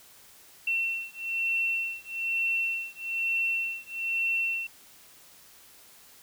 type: beating tone pair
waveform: sine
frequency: 2705 / 2706.1 Hz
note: E7 / E7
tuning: +44 / +45 cents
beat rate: 1.1 Hz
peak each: -30 dBFS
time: 0.67-4.67 s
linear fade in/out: 5 ms
effects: white hiss -54 dBFS RMS until 6.22 s